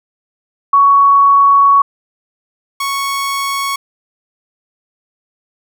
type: tone pair in turn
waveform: sine / sawtooth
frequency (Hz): 1118 / 1107.7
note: C#6 / C#6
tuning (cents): +14 / -2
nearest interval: unison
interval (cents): 16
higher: first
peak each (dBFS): -5 / -12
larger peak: first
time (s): 0.73-1.82 / 2.8-3.76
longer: first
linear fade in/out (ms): 5
effects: none